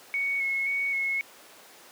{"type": "tone with vibrato", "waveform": "sine", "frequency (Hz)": 2204, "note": "C#7", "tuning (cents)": -11, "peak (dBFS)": -25, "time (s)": [0.14, 1.21], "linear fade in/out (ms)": 0, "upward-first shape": "square", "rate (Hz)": 1.9, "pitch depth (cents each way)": 19, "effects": ["pink hiss -50 dBFS RMS until 1.91 s", "high-pass 400 Hz 12 dB/octave"]}